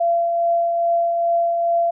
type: tone with tremolo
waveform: sine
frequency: 682 Hz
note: F5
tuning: 41 cents flat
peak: -14 dBFS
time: 0-1.91 s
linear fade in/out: 10 ms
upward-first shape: triangle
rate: 2.4 Hz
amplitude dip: 35%
effects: none